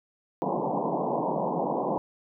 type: band-pass noise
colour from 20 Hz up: white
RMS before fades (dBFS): -28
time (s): 0.42-1.98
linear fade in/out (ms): 0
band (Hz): 140 to 1000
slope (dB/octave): 96
effects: none